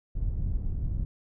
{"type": "low-pass noise", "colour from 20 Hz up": "pink", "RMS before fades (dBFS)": -29, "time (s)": [0.15, 1.05], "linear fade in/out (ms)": 5, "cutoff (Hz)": 100, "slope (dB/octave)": 12, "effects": []}